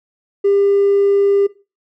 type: tone with hard clipping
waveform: sine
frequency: 399.8 Hz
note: G4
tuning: 34 cents sharp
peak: -11 dBFS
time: 0.44-1.47 s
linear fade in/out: 10 ms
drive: 1 dB
effects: noise-tail reverb RT60 0.3 s tail -18 dB re dry